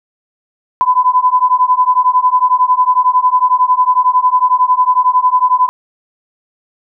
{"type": "beating tone pair", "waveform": "sine", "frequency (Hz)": [1000, 1011], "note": ["B5", "B5"], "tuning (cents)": [21, 40], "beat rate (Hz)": 11, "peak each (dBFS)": -11, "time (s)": [0.81, 5.69], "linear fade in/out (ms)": 0, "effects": []}